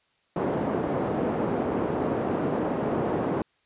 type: band-pass noise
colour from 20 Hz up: pink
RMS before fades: -27 dBFS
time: 0.36-3.42 s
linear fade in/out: 2 ms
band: 220 to 670 Hz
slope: 12 dB/octave
effects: white hiss -68 dBFS RMS until 3.65 s + resampled to 8000 Hz